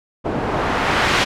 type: noise with low-pass filter sweep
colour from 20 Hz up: white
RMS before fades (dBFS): -19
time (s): 0.24-1.25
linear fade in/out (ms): 20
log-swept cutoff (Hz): 570 to 3000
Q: 0.77
effects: none